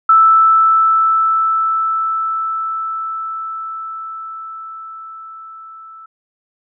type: tone with level ramp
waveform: sine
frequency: 1318.5 Hz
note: E6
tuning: in tune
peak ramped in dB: -5 to -34 dBFS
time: 0.09-6.06 s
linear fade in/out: 5 ms
effects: none